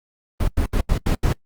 brown noise bursts at uneven times, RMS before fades -18 dBFS, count 6, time 0.4-0.48 / 0.57-0.66 / 0.73-0.81 / 0.89-0.98 / 1.06-1.15 / 1.23-1.33 s, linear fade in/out 5 ms, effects noise-tail reverb RT60 0.1 s tail -24 dB re dry + Opus 32 kbps

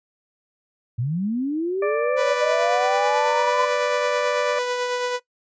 sine linear sweep, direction up, 110 to 1028 Hz, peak -21 dBFS, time 0.98-3.66 s, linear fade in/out 10 ms
harmonic tone, 588 Hz, D5, 2 cents sharp, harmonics 1 / 2 / 3 / 4, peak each -23 / -29 / -33 / -35 dBFS, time 1.82-4.59 s, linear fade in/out 5 ms
sawtooth tone with tremolo, 493.9 Hz, B4, in tune, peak -17 dBFS, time 2.16-5.2 s, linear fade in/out 50 ms, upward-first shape triangle, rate 9.1 Hz, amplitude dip 35%
effects noise-tail reverb RT60 0.1 s tail -19 dB re dry + resampled to 16000 Hz

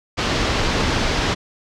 pink low-pass noise, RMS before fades -20 dBFS, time 0.17-1.35 s, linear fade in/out 20 ms, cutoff 5600 Hz, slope 24 dB/octave, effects none

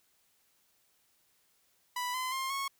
sawtooth tone with pitch steps, 988 / 1023.4 / 1060.1 / 1098.2 Hz, B5 / C6 / C6 / C#6, 0 / -39 / +22 / -17 cents, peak -29 dBFS, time 1.96-2.68 s, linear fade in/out 5 ms, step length 180 ms, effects white hiss -71 dBFS RMS until 2.79 s

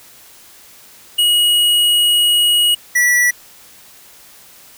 square tone pair in turn, 2900 / 1951.2 Hz, F#7 / B6, -35 / -21 cents, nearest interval perfect fifth, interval 686 cents, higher first, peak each -11 dBFS, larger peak neither, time 1.18-2.75 / 2.95-3.31 s, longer first, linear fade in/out 10 ms, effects white hiss -43 dBFS RMS until 4.77 s

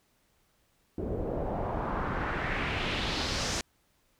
pink noise with low-pass filter sweep, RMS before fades -32 dBFS, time 0.98-3.61 s, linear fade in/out 2 ms, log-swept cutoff 390 to 6700 Hz, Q 2.1, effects pink hiss -70 dBFS RMS until 4.19 s

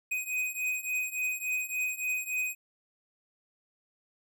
square beating tone pair, 2500 / 2503.5 Hz, D#7 / D#7, +8 / +10 cents, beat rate 3.5 Hz, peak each -35 / -33 dBFS, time 0.11-2.55 s, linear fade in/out 10 ms, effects none

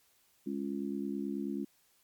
harmonic tone, 69.3 Hz, C#2, in tune, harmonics 3 / 4 / 5, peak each -37 / -37 / -40 dBFS, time 0.46-1.65 s, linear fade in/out 10 ms, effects white hiss -69 dBFS RMS until 2.03 s + MP3 96 kbps

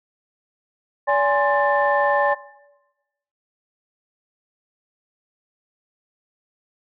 sine tone cluster, 574 / 828 / 1050 / 1776 Hz, D5 / G#5 / C6 / A6, -40 / -5 / +6 / +16 cents, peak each -19 / -20 / -22 / -24 dBFS, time 1.07-2.35 s, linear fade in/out 20 ms, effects noise-tail reverb RT60 1.0 s tail -18 dB re dry + tanh soft clip ceiling -6 dBFS

